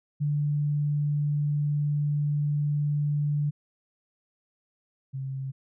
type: tone pair in turn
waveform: sine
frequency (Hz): 146.83 / 134.36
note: D3 / C3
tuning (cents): 0 / +46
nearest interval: major second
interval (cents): 154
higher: first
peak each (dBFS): -23 / -30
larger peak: first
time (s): 0.2-3.51 / 5.13-5.52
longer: first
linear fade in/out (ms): 20
effects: none